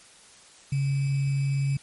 sine tone with sample-and-hold, 138.1 Hz, C#3, 6 cents flat, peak -22 dBFS, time 0.72-1.77 s, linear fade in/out 5 ms, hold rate 2450 Hz, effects white hiss -52 dBFS RMS until 1.82 s + MP3 48 kbps

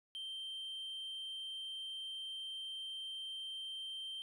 sine tone, 3136 Hz, G7, in tune, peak -39 dBFS, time 0.15-4.22 s, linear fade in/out 0 ms, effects tanh soft clip ceiling -41 dBFS

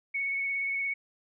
sine tone with vibrato, 2216 Hz, C#7, 1 cent flat, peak -28 dBFS, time 0.14-0.94 s, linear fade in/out 10 ms, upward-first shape triangle, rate 17 Hz, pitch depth 18 cents each way, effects none

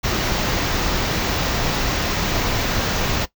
pink band-stop noise, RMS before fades -21 dBFS, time 0.03-3.26 s, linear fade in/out 20 ms, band 6700 to 15000 Hz, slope 48 dB/octave, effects noise-tail reverb RT60 0.1 s tail -17 dB re dry

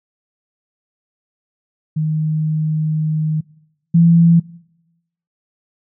sine tone pair in turn, 155.56 / 168.08 Hz, D#3 / E3, 0 / +34 cents, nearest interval minor second, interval 134 cents, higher second, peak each -15 / -7 dBFS, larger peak second, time 1.96-3.41 / 3.94-4.4 s, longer first, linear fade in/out 10 ms, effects noise-tail reverb RT60 0.9 s tail -23 dB re dry

